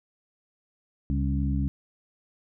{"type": "harmonic tone with a mistuned harmonic", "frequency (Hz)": 69.3, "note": "C#2", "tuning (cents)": 0, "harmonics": [1, 2, 3, 4], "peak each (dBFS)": [-26, -29, -31, -32], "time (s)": [1.1, 1.68], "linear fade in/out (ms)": 0, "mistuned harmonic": 3, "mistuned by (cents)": -55, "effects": []}